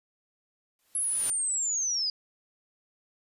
white noise with exponential growth, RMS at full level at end -34 dBFS, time 0.79-1.3 s, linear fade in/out 1 ms, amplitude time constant 110 ms
sine linear sweep, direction down, 11000 to 4820 Hz, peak -26 dBFS, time 0.95-2.1 s, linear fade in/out 2 ms
effects resampled to 32000 Hz

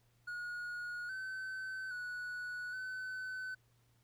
triangle tone with pitch steps, 1446 / 1530 / 1472 / 1514 Hz, F#6 / G6 / F#6 / F#6, -40 / -42 / -9 / +39 cents, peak -38 dBFS, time 0.27-3.55 s, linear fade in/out 10 ms, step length 820 ms, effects added 118 Hz sine -70 dBFS peak until 4.03 s + pink hiss -75 dBFS RMS until 4.03 s

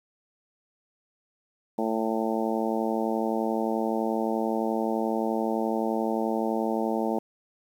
harmonic tone, 111.6 Hz, A2, 25 cents sharp, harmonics 2 / 3 / 4 / 5 / 6 / 7 / 8, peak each -29 / -31 / -32 / -33 / -34 / -34 / -35 dBFS, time 1.78-7.19 s, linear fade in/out 5 ms, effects 9-bit

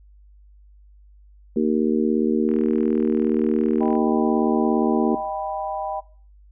harmonic tone, 77.3 Hz, D#2, 11 cents flat, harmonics 3 / 4 / 5 / 6, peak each -20 / -24 / -23 / -27 dBFS, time 1.56-5.15 s, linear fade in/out 5 ms
click train, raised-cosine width 0.5 ms, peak -26 dBFS, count 61, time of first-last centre 2.49-3.953 s, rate 41 Hz
sine chord, Eb augmented, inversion none, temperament equal, 622.3 / 784 / 987.8 Hz, Eb5 / G5 / B5, 0 / 0 / 0 cents, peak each -29 / -27 / -32 dBFS, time 3.8-6.01 s, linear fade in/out 20 ms
effects noise-tail reverb RT60 0.4 s tail -18 dB re dry + added 50 Hz sine -47 dBFS peak until 6.51 s

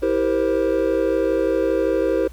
triangle chord, C dominant seventh, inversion first, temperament just, 327 / 392.4 / 470.9 / 523.3 Hz, E4 / G4 / Bb4 / C5, -14 / +2 / +18 / 0 cents, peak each -21 / -21 / -21 / -20 dBFS, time 0.02-2.28 s, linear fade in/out 10 ms, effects added 60 Hz sine -36 dBFS peak until 2.32 s + pink hiss -51 dBFS RMS until 2.32 s

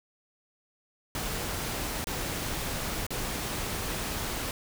pink noise with dropouts, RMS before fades -33 dBFS, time 1.15-4.51 s, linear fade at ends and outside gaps 1 ms, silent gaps 2.043-2.07 / 3.066-3.105 s, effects none

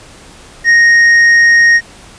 triangle tone with hard clipping, 1864.7 Hz, A#6, in tune, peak -5 dBFS, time 0.64-1.81 s, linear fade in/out 50 ms, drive 7 dB, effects pink hiss -37 dBFS RMS until 2.18 s + resampled to 22050 Hz

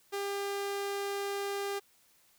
sawtooth tone, 400 Hz, G4, 35 cents sharp, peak -29 dBFS, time 0.12-1.8 s, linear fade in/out 20 ms, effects white hiss -66 dBFS RMS until 2.38 s

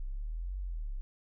sine exponential two-way sweep, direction up then down, 30.87 to 48.65 to 31.08 Hz, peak -34 dBFS, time 0-1.01 s, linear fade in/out 0 ms, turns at 0.58 s, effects none

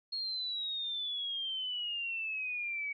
sine exponential sweep, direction down, 4300 to 2254 Hz, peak -34 dBFS, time 0.12-2.93 s, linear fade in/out 10 ms, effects none

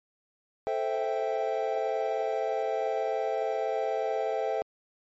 triangle chord, A minor seventh, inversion none, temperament equal, 440 / 523.3 / 659.3 / 784 Hz, A4 / C5 / E5 / G5, 0 / 0 / 0 / 0 cents, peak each -30 / -31 / -30 / -31 dBFS, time 0.67-4.62 s, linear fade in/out 0 ms, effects MP3 32 kbps

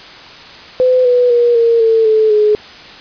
sine tone with pitch steps, 508 / 492.7 / 477.8 / 463.4 / 449.5 / 435.9 / 422.8 Hz, B4 / B4 / A#4 / A#4 / A4 / A4 / G#4, +49 / -4 / +43 / -10 / +37 / -16 / +31 cents, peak -7 dBFS, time 0.8-2.55 s, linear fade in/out 0 ms, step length 250 ms, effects white hiss -34 dBFS RMS until 3 s + resampled to 11025 Hz

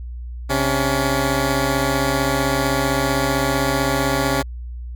10% pulse tone pair together, 133.69 / 283 Hz, C3 / C#4, +38 / +36 cents, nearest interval octave + minor second, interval 1298 cents, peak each -12 dBFS, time 0.49-4.43 s, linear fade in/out 20 ms, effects added 60 Hz sine -28 dBFS peak until 4.95 s

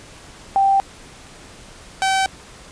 sine / sawtooth tone pair in turn, 784 / 768.8 Hz, G5 / G5, 0 / -34 cents, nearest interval unison, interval 34 cents, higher first, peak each -12 dBFS, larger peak neither, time 0.56-0.8 / 2.02-2.26 s, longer neither, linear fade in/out 0 ms, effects pink hiss -42 dBFS RMS until 2.71 s + resampled to 22050 Hz

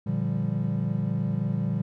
triangle chord, G minor seventh, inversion first, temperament equal with one note detuned, 116.54 / 146.83 / 172.51 / 196 Hz, Bb2 / D3 / F3 / G3, 0 / 0 / -21 / 0 cents, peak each -28 dBFS, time 0.06-1.82 s, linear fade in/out 10 ms, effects none

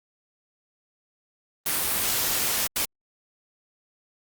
white noise bursts at uneven times, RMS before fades -25 dBFS, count 2, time 1.66-2.67 / 2.76-2.85 s, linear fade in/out 2 ms, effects Opus 32 kbps

